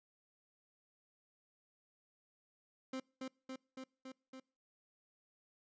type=tone with echo; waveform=30% pulse; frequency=261.6 Hz; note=C4; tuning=in tune; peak=-37 dBFS; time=2.93-3 s; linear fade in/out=5 ms; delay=280 ms; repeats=5; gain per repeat=-2 dB; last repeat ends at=4.4 s; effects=noise-tail reverb RT60 0.4 s tail -26 dB re dry + resampled to 16000 Hz